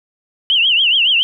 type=tone with vibrato; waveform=sine; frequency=2960 Hz; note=F#7; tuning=in tune; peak=-10 dBFS; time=0.5-1.23 s; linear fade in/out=0 ms; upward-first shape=triangle; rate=7.1 Hz; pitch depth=200 cents each way; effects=none